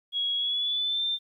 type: tone with pitch glide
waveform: sine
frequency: 3322 to 3581 Hz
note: G#7 to A7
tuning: 0 to +30 cents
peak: -25 dBFS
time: 0.12-1.19 s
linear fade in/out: 50 ms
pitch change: +130 cents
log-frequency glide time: 0.36-1.04 s
effects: 11-bit